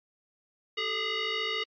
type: tone with frequency modulation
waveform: sine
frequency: 440 Hz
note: A4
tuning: in tune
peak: -28 dBFS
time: 0.77-1.64 s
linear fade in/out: 10 ms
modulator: 826 Hz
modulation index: 4.3
effects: MP3 48 kbps